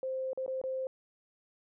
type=tone with dropouts; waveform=sine; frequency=523.3 Hz; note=C5; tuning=in tune; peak=-32 dBFS; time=0.03-0.87 s; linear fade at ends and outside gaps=1 ms; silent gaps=0.332-0.375 / 0.463-0.479 / 0.615-0.638 s; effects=none